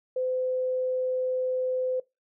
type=tone; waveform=sine; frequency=511 Hz; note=C5; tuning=41 cents flat; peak=-25 dBFS; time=0.16-2 s; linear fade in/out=5 ms; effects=noise-tail reverb RT60 0.2 s tail -21 dB re dry